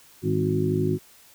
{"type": "harmonic tone with a mistuned harmonic", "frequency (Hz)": 52, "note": "G#1", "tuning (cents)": 3, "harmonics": [2, 3, 4, 5, 6, 7], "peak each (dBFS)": [-28, -26, -33, -29, -32, -25], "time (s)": [0.22, 0.99], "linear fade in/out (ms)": 50, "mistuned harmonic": 4, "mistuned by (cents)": -64, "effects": ["white hiss -53 dBFS RMS until 1.34 s"]}